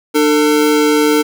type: tone pair together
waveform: square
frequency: 299.7 / 449 Hz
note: D4 / A4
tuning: +35 / +35 cents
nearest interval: perfect fifth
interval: 700 cents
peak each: -13 dBFS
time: 0.14-1.23 s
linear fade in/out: 20 ms
effects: none